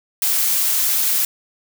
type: noise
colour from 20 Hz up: blue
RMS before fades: -18 dBFS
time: 0.22-1.25 s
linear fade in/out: 2 ms
effects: none